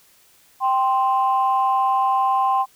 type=tone pair together; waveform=sine; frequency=784 / 1046.5 Hz; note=G5 / C6; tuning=0 / 0 cents; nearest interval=perfect fourth; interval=500 cents; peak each=-18 dBFS; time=0.6-2.66 s; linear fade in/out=50 ms; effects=tanh soft clip ceiling -9 dBFS + white hiss -55 dBFS RMS until 2.75 s